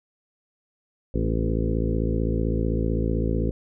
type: harmonic tone with a mistuned harmonic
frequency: 55.7 Hz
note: A1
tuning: 22 cents sharp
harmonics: 1 / 2 / 3 / 4 / 5 / 6 / 7 / 8 / 9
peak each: -25 / -28 / -30 / -31 / -32 / -33 / -33 / -34 / -35 dBFS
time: 1.14-3.51 s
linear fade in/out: 5 ms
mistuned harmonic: 5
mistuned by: -29 cents
effects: none